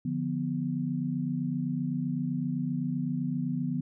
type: chord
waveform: sine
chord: B diminished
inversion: first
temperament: equal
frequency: 146.83 / 174.61 / 246.9 Hz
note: D3 / F3 / B3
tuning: 0 / 0 / 0 cents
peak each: -33 / -33 / -31 dBFS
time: 0.05-3.81 s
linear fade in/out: 5 ms
effects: none